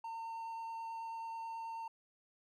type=tone with vibrato; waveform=triangle; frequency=909 Hz; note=A#5; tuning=44 cents flat; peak=-39 dBFS; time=0.04-1.88 s; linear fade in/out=5 ms; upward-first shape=triangle; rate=9.3 Hz; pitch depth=9 cents each way; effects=none